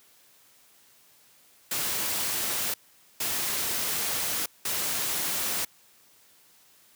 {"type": "noise bursts at uneven times", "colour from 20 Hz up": "white", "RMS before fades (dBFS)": -29, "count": 3, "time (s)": [[1.71, 2.74], [3.2, 4.46], [4.65, 5.65]], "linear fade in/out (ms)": 5, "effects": ["white hiss -59 dBFS RMS until 6.95 s", "high-pass 80 Hz 12 dB/octave"]}